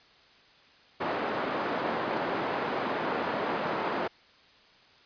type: band-pass noise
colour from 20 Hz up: white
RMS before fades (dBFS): -31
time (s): 1-4.08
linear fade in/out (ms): 10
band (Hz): 220 to 1000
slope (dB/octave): 12
effects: white hiss -58 dBFS RMS until 5.05 s + resampled to 11025 Hz